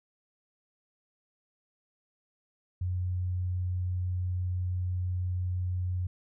sine tone, 90.6 Hz, F#2, 36 cents flat, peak -28 dBFS, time 2.81-6.07 s, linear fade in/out 5 ms, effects none

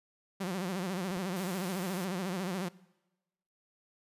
sawtooth tone with vibrato, 185 Hz, F#3, in tune, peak -29 dBFS, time 0.4-2.69 s, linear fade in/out 10 ms, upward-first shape sine, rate 14 Hz, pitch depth 120 cents each way
clicks, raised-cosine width 2 ms, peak -41 / -34 dBFS, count 2, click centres 1.11 / 1.17 s
white high-pass noise, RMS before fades -47 dBFS, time 1.36-2.05 s, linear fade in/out 5 ms, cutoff 100 Hz, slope 48 dB/octave
effects noise-tail reverb RT60 1.0 s tail -21 dB re dry + resampled to 32000 Hz

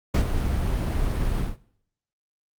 brown noise with ADSR envelope, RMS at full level -18 dBFS, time 0.14-1.57 s, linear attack 6 ms, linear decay 98 ms, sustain -6 dB, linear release 170 ms, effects noise-tail reverb RT60 0.7 s tail -21 dB re dry + Opus 48 kbps

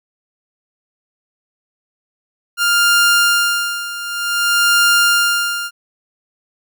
sawtooth tone with tremolo, 1400 Hz, F6, 4 cents sharp, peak -6 dBFS, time 2.57-5.71 s, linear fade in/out 50 ms, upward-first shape sine, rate 0.54 Hz, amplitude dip 80%, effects none

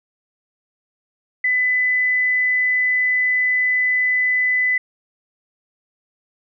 sine tone, 2003 Hz, B6, 24 cents sharp, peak -15 dBFS, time 1.44-4.78 s, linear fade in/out 5 ms, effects none

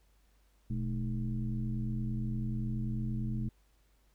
sine tone with frequency modulation, 123.2 Hz, B2, 4 cents flat, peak -31 dBFS, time 0.7-3.49 s, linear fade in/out 5 ms, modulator 91.8 Hz, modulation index 1.2, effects added 50 Hz sine -65 dBFS peak until 4.14 s + pink hiss -73 dBFS RMS until 4.14 s

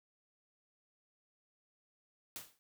white noise with exponential decay, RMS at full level -42 dBFS, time 2.36-2.59 s, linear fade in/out 0 ms, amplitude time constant 50 ms, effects none

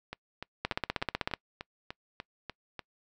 two click trains, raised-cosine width 0.3 ms, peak -22 / -13 dBFS, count 10 / 12, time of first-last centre 0.13-2.793 / 0.65-1.337 s, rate 3.38 / 16 Hz, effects noise-tail reverb RT60 0.1 s tail -25 dB re dry

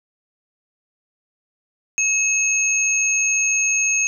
sine tone pair together, 2578 / 6496 Hz, E7 / G#8, -39 / -39 cents, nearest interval octave + major third, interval 1600 cents, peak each -19 dBFS, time 1.98-4.07 s, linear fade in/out 0 ms, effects none

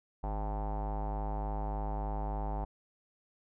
square tone with low-pass filter, 51.7 Hz, G#1, 7 cents flat, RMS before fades -35 dBFS, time 0.23-2.65 s, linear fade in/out 10 ms, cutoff 830 Hz, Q 6.8, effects none

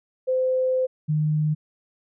sine tone pair in turn, 515 / 152.79 Hz, C5 / D#3, -28 / -31 cents, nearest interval octave + major sixth, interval 2103 cents, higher first, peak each -19 / -19 dBFS, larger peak neither, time 0.27-0.87 / 1.08-1.55 s, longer first, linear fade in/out 20 ms, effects none

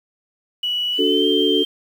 sine tone with pitch glide, 2942 to 3153 Hz, F#7 to G7, -11 to +9 cents, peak -19 dBFS, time 0.63-1.65 s, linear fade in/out 5 ms, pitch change +120 cents, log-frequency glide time 0.92-1.27 s
sine chord, D major, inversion none, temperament equal with one note detuned, 290.1 / 370 / 440 Hz, D4 / F#4 / A4, -21 / 0 / 0 cents, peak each -20 dBFS, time 0.98-1.64 s, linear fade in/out 20 ms
effects 7-bit

